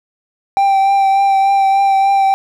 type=tone with vibrato; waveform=triangle; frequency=784 Hz; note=G5; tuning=in tune; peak=-7 dBFS; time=0.57-2.34 s; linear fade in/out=0 ms; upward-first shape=triangle; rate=3.4 Hz; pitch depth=21 cents each way; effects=none